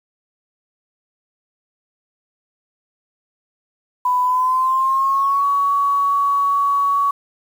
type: tone with pitch glide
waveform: sine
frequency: 996 to 1124.4 Hz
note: B5 to C#6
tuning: +14 to +24 cents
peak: -14 dBFS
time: 4.05-7.11 s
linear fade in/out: 5 ms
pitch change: +210 cents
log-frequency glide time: 4.22-5.45 s
effects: 7-bit